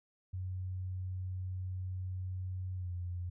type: tone with pitch glide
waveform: sine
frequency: 92.5 to 88.83 Hz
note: F#2 to F2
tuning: 0 to +30 cents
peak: -36 dBFS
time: 0.33-3.3 s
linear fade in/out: 10 ms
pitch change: -70 cents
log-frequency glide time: 2.76-2.9 s
effects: none